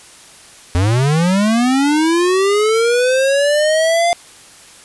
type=linear sweep; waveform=square; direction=up; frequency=84.3 to 698.5 Hz; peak=-12 dBFS; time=0.75-4.13 s; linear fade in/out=0 ms; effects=white hiss -41 dBFS RMS until 4.84 s + resampled to 24000 Hz